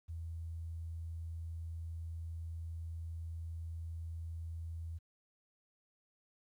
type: tone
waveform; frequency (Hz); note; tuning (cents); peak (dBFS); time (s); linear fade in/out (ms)
sine; 82.5; E2; +2; -40; 0.08-4.99; 20
effects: 12-bit